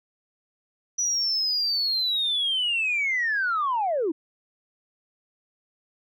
sine linear sweep, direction down, 5920 to 293.7 Hz, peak -21 dBFS, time 0.98-4.12 s, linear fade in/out 10 ms, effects tanh soft clip ceiling -18 dBFS

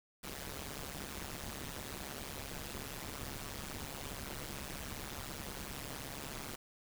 pink noise with amplitude modulation, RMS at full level -40 dBFS, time 0.23-6.56 s, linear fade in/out 10 ms, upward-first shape sine, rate 141 Hz, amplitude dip 100%, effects none

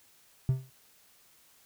triangle tone with exponential decay, 130.81 Hz, C3, in tune, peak -17 dBFS, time 0.49-0.7 s, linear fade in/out 0 ms, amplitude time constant 44 ms, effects tanh soft clip ceiling -16 dBFS + white hiss -62 dBFS RMS until 1.65 s

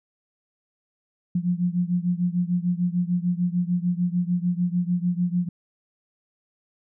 sine beating tone pair, 174.61 / 181.31 Hz, F3 / F#3, 0 / -35 cents, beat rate 6.7 Hz, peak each -23 / -25 dBFS, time 1.35-5.49 s, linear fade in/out 5 ms, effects none

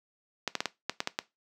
clicks, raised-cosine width 0.2 ms, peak -11 dBFS, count 8, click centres 0.477 / 0.553 / 0.605 / 0.657 / 0.896 / 1.004 / 1.074 / 1.189 s, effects noise-tail reverb RT60 0.2 s tail -18 dB re dry + high-pass 200 Hz 12 dB/octave

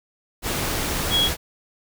sine tone in noise, 3322 Hz, G#7, in tune, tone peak -17 dBFS, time 1.1-1.3 s, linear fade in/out 50 ms, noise pink, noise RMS -25 dBFS, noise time 0.42-1.37 s, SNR +5 dB, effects none

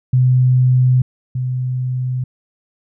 sine tone pair in turn, 127.2 / 127.2 Hz, C3 / C3, -48 / -48 cents, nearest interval unison, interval 0 cents, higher neither, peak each -9 / -17 dBFS, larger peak first, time 0.13-1.02 / 1.35-2.24 s, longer neither, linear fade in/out 5 ms, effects none

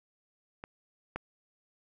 clicks, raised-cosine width 0.5 ms, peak -26 / -20 dBFS, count 2, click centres 0.639 / 1.16 s, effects none

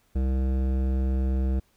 sine tone with hard clipping, 65.41 Hz, C2, in tune, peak -24 dBFS, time 0.15-1.6 s, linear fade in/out 10 ms, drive 14 dB, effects pink hiss -66 dBFS RMS until 1.76 s

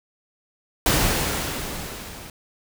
pink noise with level ramp, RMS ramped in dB -18 to -40 dBFS, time 0.86-2.3 s, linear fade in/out 2 ms, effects none

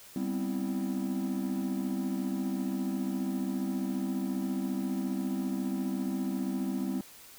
triangle chord, C major seventh, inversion second, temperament equal, 196 / 246.9 / 261.6 / 329.6 Hz, G3 / B3 / C4 / E4, 0 / 0 / 0 / 0 cents, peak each -31 / -35 / -31 / -36 dBFS, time 0.16-7.01 s, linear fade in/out 2 ms, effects tanh soft clip ceiling -22 dBFS + white hiss -52 dBFS RMS until 7.38 s

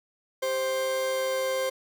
40% pulse tone pair together, 392 / 525.1 Hz, G4 / C5, 0 / +6 cents, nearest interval perfect fourth, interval 506 cents, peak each -37 / -25 dBFS, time 0.42-1.7 s, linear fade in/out 10 ms, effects 9-bit

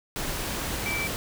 sine tone in noise, 2322 Hz, D7, 20 cents flat, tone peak -28 dBFS, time 0.86-1.07 s, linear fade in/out 0 ms, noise pink, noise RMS -31 dBFS, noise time 0.16-1.16 s, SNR 0 dB, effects none

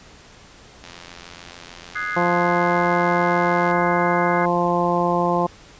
click train, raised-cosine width 0.2 ms, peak -21 dBFS, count 250, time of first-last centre 0.84-3.712 s, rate 86.7 Hz
sine chord, Ab dominant seventh, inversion second, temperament equal, 1244.5 / 1480 / 1661.2 / 2093 Hz, Eb6 / Gb6 / Ab6 / C7, 0 / 0 / 0 / 0 cents, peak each -29 dBFS, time 1.95-4.46 s, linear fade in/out 10 ms
harmonic tone, 174.61 Hz, F3, in tune, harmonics 1 / 2 / 3 / 4 / 5 / 6, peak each -24 / -24 / -24 / -24 / -24 / -24 dBFS, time 2.16-5.47 s, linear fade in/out 10 ms
effects pink hiss -46 dBFS RMS until 5.79 s + resampled to 16000 Hz

